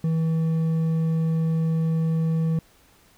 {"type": "tone with hard clipping", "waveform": "triangle", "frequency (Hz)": 161.8, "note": "E3", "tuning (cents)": -32, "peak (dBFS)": -21, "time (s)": [0.04, 2.59], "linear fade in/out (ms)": 2, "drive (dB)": 7, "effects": ["pink hiss -57 dBFS RMS until 3.17 s"]}